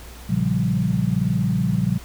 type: chord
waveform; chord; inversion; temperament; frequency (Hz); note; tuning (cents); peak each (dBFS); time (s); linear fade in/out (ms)
sine; G half-diminished seventh; first; equal with one note detuned; 116.54 / 139.15 / 174.61 / 196; Bb2 / Db3 / F3 / G3; 0 / +7 / 0 / 0; -24 / -24 / -22 / -24; 0.29-1.98; 10
effects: added 60 Hz sine -39 dBFS peak until 2.04 s + pink hiss -43 dBFS RMS until 2.04 s